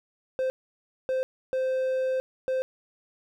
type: tone bursts at uneven times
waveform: triangle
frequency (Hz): 520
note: C5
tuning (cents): -11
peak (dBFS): -22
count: 4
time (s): 0.39-0.5 / 1.09-1.23 / 1.53-2.2 / 2.48-2.62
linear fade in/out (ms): 0
effects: none